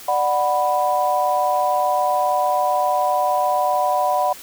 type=chord; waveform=sine; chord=B minor; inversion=first; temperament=just; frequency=592.7 / 740.8 / 987.8 Hz; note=D5 / F#5 / B5; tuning=+16 / +2 / 0 cents; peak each=-22 / -19 / -21 dBFS; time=0.08-4.33 s; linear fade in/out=5 ms; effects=white hiss -39 dBFS RMS until 4.42 s

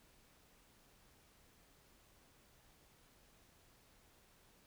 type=silence; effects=pink hiss -68 dBFS RMS until 4.66 s

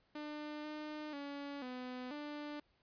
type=tone with pitch steps; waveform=sawtooth; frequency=299.6 / 303.2 / 283.6 / 251.7 / 295.3 Hz; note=D4 / D#4 / C#4 / B3 / D4; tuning=+35 / -45 / +40 / +33 / +10 cents; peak=-39 dBFS; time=0.15-2.6 s; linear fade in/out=5 ms; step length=490 ms; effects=pink hiss -75 dBFS RMS until 2.82 s + resampled to 11025 Hz

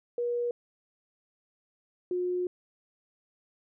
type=tone pair in turn; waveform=sine; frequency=480.1 / 359.7 Hz; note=B4 / F#4; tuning=-49 / -49 cents; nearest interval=perfect fourth; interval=500 cents; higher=first; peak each=-27 dBFS; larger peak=neither; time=0.18-0.51 / 2.11-2.47 s; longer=second; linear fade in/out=2 ms; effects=none

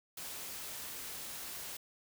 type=noise; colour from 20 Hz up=white; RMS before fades=-44 dBFS; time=0.17-1.77 s; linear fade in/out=5 ms; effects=none

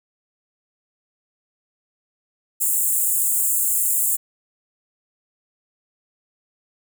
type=high-pass noise; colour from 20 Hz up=pink; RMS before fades=-20 dBFS; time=2.6-4.17 s; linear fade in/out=20 ms; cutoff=7200 Hz; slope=96 dB/octave; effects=none

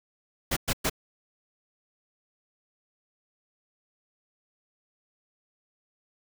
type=noise bursts; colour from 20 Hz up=pink; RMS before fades=-26 dBFS; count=3; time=0.51-0.898 s; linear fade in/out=10 ms; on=56 ms; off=110 ms; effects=none

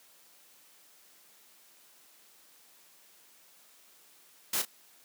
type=noise with echo; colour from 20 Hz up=white; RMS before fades=-30 dBFS; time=4.53-4.62 s; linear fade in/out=5 ms; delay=32 ms; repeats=1; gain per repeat=-10 dB; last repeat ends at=4.652 s; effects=white hiss -60 dBFS RMS until 5.04 s + high-pass 200 Hz 12 dB/octave

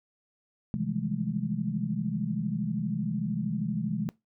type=tone cluster; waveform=sine; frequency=129.2 / 156.6 / 169.2 / 201.1 / 213.9 Hz; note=C3 / D#3 / E3 / G3 / A3; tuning=-21 / +11 / +45 / +44 / -49 cents; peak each=-36 / -37 / -34 / -34 / -32 dBFS; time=0.74-4.09 s; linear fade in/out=0 ms; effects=noise-tail reverb RT60 0.2 s tail -21 dB re dry

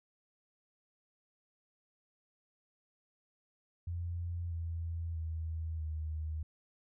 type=tone with pitch steps; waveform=sine; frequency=86.2 / 83.41 / 80.71 / 78.09 Hz; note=F2 / E2 / E2 / D#2; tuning=-22 / +21 / -36 / +7 cents; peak=-35 dBFS; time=3.87-6.43 s; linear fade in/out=5 ms; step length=640 ms; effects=none

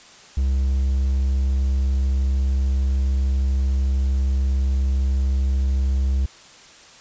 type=tone; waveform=triangle; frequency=66.6 Hz; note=C2; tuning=31 cents sharp; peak=-15 dBFS; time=0.37-6.26 s; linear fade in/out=5 ms; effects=white hiss -46 dBFS RMS until 7 s + resampled to 16000 Hz

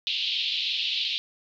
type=band-pass noise; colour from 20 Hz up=white; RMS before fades=-28 dBFS; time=0.07-1.18 s; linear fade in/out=0 ms; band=2700 to 4100 Hz; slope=48 dB/octave; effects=none

